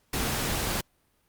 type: noise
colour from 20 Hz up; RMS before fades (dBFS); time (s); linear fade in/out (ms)
pink; -29; 0.13-0.81; 5
effects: pink hiss -69 dBFS RMS until 1.28 s + Opus 48 kbps